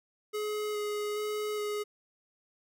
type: tone with vibrato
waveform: square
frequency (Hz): 420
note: G#4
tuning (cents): +19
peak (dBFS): -32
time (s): 0.33-1.84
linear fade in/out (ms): 20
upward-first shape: square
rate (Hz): 1.2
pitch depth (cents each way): 10
effects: none